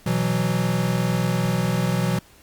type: chord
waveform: square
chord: B suspended fourth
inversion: none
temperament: equal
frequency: 123.47 / 164.81 / 185 Hz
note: B2 / E3 / F#3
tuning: 0 / 0 / 0 cents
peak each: -25 dBFS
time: 0.06-2.19 s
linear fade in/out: 5 ms
effects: pink hiss -52 dBFS RMS until 2.42 s + Opus 48 kbps